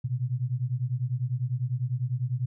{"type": "beating tone pair", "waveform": "sine", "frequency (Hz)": [120, 130], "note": ["B2", "C3"], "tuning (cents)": [-49, -11], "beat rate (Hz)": 10, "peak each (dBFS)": -29, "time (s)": [0.04, 2.46], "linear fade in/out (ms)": 10, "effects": []}